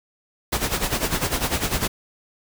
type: noise with tremolo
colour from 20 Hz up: pink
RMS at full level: -21 dBFS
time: 0.52-1.88 s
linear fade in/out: 10 ms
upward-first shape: sine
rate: 10 Hz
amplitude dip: 75%
effects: none